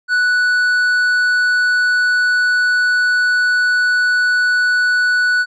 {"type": "tone with tanh clipping", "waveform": "sine", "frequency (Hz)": 1480, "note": "F#6", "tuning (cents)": 0, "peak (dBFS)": -13, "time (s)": [0.08, 5.46], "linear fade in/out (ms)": 50, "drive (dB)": 7, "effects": []}